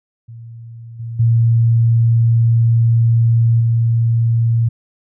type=tone with level steps; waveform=sine; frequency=115.6 Hz; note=A#2; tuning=14 cents flat; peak=-31 / -23 / -9 / -11 dBFS; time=0.28-4.69 s; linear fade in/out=10 ms; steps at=0.99 / 1.19 / 3.6 s; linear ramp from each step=10 ms; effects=none